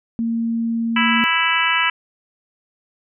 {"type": "tone", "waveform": "sine", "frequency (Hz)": 229.7, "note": "A#3", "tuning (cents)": -25, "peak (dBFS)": -18, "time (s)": [0.19, 1.24], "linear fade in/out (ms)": 0}
{"type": "harmonic tone", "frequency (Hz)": 329.6, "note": "E4", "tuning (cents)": 0, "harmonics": [3, 4, 5, 6, 7, 8, 9], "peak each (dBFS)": [-23, -23, -23, -23, -23, -23, -23], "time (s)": [0.96, 1.9], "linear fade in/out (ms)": 5}
{"effects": []}